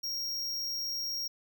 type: tone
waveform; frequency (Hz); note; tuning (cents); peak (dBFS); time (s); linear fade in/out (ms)
square; 5588; F8; 0; -33; 0.03-1.28; 10
effects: none